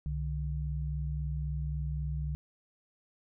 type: tone pair together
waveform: sine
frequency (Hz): 65.41 / 149.15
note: C2 / D3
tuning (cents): 0 / +27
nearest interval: octave + major second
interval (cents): 1427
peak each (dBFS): -33 / -35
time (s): 0.06-2.35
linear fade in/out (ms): 0
effects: none